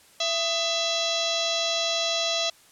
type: harmonic tone with a mistuned harmonic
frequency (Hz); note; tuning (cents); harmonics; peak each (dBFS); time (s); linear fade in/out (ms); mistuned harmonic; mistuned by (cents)
668; E5; +23; 1 / 2 / 3 / 4 / 5 / 6 / 7 / 8 / 9 / 10; -29 / -37 / -39 / -34 / -29 / -29 / -40 / -35 / -36 / -39; 0.2-2.5; 5; 2; -110
effects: white hiss -55 dBFS RMS until 2.71 s + low-pass 11000 Hz 12 dB/octave